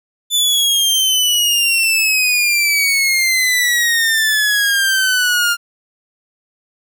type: exponential sweep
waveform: sawtooth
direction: down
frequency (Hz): 3520 to 1396.9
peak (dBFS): -9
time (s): 0.3-5.57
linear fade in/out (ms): 50
effects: none